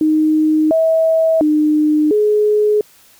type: tone with pitch steps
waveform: sine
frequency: 310.2 / 647 / 303.7 / 421.4 Hz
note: D#4 / E5 / D#4 / G#4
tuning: -5 / -32 / -42 / +25 cents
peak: -10 dBFS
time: 0.01-2.81 s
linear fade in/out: 2 ms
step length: 700 ms
effects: white hiss -48 dBFS RMS until 3.19 s